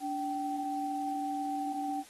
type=tone pair together; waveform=sine; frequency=289.9 / 773.9 Hz; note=D4 / G5; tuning=-22 / -22 cents; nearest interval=octave + perfect fourth; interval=1700 cents; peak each=-36 / -33 dBFS; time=0-2.04 s; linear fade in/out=50 ms; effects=white hiss -55 dBFS RMS until 2.09 s + AAC 32 kbps